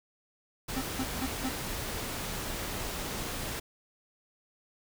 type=noise; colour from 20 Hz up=pink; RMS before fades=-36 dBFS; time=0.68-3.6 s; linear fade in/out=10 ms
type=tone bursts; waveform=square; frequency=261.6 Hz; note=C4; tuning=in tune; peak=-31 dBFS; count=4; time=0.76-1.494 s; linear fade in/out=10 ms; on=56 ms; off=170 ms
effects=none